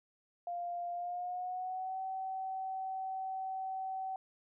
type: tone with pitch glide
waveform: sine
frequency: 698.5 to 761.7 Hz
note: F5 to G5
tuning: 0 to -50 cents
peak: -36 dBFS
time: 0.47-4.16 s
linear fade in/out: 2 ms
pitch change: +150 cents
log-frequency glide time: 0.93-2 s
effects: none